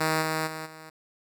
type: tone with level steps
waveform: 5% pulse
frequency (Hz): 158.1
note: D#3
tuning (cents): +28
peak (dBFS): -12 / -15 / -23 / -32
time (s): 0-0.9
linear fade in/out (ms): 10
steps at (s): 0.21 / 0.46 / 0.65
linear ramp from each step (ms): 20
effects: none